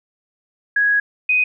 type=tone pair in turn; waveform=sine; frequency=1661.2 / 2499 Hz; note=G#6 / D#7; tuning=0 / +7 cents; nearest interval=perfect fifth; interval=707 cents; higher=second; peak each=-13 dBFS; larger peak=neither; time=0.76-1 / 1.29-1.44 s; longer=first; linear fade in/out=5 ms; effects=none